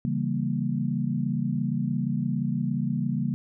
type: chord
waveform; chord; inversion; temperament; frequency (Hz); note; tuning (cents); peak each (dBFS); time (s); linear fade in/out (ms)
sine; C# diminished seventh; none; equal; 138.59 / 164.81 / 196 / 233.1; C#3 / E3 / G3 / Bb3; 0 / 0 / 0 / 0; -29 / -31 / -30 / -29; 0.05-3.34; 0
effects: none